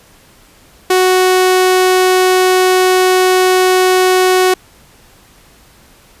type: tone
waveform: sawtooth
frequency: 370 Hz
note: F#4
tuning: in tune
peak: -4 dBFS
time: 0.9-4.54 s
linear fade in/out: 5 ms
effects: pink hiss -45 dBFS RMS until 6.2 s + resampled to 32000 Hz